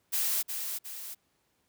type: noise with echo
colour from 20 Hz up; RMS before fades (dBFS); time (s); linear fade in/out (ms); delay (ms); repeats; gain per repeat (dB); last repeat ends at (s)
blue; -29; 0.12-0.43; 20; 360; 2; -6; 1.15
effects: pink hiss -73 dBFS RMS until 1.68 s + high-pass 80 Hz 12 dB/octave